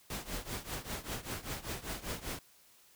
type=noise with tremolo; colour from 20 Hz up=pink; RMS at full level=-37 dBFS; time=0.1-2.39 s; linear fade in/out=2 ms; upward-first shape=triangle; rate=5.1 Hz; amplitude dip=90%; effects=white hiss -63 dBFS RMS until 2.95 s